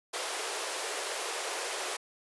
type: high-pass noise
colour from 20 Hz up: pink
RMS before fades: -35 dBFS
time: 0.13-1.97 s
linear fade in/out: 10 ms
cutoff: 380 Hz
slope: 48 dB/octave
effects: resampled to 24000 Hz